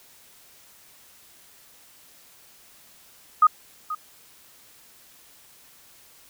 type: tone with echo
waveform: sine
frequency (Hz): 1244.5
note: D#6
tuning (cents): 0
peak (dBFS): -11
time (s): 3.42-3.47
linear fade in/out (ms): 5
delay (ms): 480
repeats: 1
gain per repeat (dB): -15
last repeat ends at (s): 3.95
effects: white hiss -53 dBFS RMS until 6.29 s